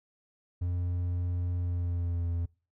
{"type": "tone with pitch glide", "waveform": "triangle", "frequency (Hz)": [88.4, 85.44], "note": ["F2", "F2"], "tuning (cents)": [22, -37], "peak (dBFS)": -26, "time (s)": [0.61, 2.46], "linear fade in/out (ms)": 10, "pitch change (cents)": -59, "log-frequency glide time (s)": [1.59, 2.29], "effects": ["noise-tail reverb RT60 0.4 s tail -26 dB re dry"]}